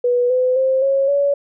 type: tone with pitch steps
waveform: sine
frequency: 489.2 / 507.3 / 526.1 / 545.6 / 565.9 Hz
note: B4 / B4 / C5 / C#5 / C#5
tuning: -16 / +46 / +9 / -28 / +36 cents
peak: -13 dBFS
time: 0.04-1.34 s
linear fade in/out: 5 ms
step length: 260 ms
effects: none